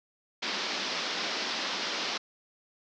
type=band-pass noise; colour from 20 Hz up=white; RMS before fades=-33 dBFS; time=0.42-2.18 s; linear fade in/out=10 ms; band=180 to 5400 Hz; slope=48 dB/octave; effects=none